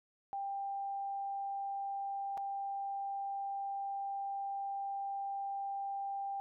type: tone with dropouts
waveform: sine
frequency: 792 Hz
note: G5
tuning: 18 cents sharp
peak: -36 dBFS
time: 0.33-6.4 s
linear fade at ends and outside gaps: 0 ms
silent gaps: 2.373-2.377 s
effects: none